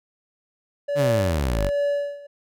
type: tone with tremolo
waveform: triangle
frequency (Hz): 573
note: D5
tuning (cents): -43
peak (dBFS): -17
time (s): 0.88-2.27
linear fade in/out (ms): 10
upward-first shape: sine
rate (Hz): 1.3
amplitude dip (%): 90
type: exponential sweep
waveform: sawtooth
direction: down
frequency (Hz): 153.6 to 43.65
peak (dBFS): -17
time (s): 0.95-1.71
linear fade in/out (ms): 50
effects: none